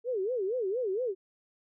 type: tone with vibrato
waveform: sine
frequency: 438.1 Hz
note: A4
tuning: 7 cents flat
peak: -28 dBFS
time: 0.04-1.15 s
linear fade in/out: 50 ms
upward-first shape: sine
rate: 4.3 Hz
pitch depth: 280 cents each way
effects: none